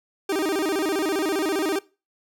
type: tone with vibrato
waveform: 40% pulse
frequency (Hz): 350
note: F4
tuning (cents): +4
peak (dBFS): -21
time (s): 0.29-1.79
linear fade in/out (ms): 5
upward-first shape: square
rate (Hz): 15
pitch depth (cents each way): 200
effects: noise-tail reverb RT60 0.3 s tail -21 dB re dry